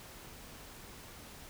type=silence; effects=pink hiss -51 dBFS RMS until 1.49 s